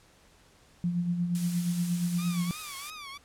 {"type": "tone with tremolo", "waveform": "sine", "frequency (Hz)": 174.61, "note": "F3", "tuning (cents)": 0, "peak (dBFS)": -24, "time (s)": [0.84, 2.51], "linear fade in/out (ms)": 0, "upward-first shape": "sine", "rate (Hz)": 8.5, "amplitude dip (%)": 50}
{"type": "noise", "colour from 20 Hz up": "blue", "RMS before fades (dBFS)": -38, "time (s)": [1.35, 2.9], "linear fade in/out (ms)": 0}
{"type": "tone with vibrato", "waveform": "15% pulse", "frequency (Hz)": 1171, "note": "D6", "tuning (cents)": -5, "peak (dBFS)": -34, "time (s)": [2.18, 3.18], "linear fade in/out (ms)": 10, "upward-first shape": "triangle", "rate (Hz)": 3, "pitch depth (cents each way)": 150}
{"effects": ["pink hiss -60 dBFS RMS until 3.24 s", "low-pass 10000 Hz 12 dB/octave"]}